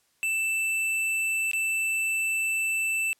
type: tone with dropouts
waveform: square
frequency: 2654 Hz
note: E7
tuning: 11 cents sharp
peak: -25 dBFS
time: 0.23-3.13 s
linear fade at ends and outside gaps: 0 ms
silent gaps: 1.514-1.533 s
effects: white hiss -68 dBFS RMS until 3.19 s + low-pass 12000 Hz 12 dB/octave